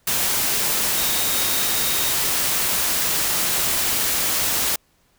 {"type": "tone in noise", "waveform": "sine", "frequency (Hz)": 3735, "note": "A#7", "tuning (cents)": 3, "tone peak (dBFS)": -30, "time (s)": [0.97, 2.13], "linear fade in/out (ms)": 5, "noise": "white", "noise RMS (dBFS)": -21, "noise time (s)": [0.07, 4.76], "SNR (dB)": -12, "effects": ["pink hiss -62 dBFS RMS until 5.18 s"]}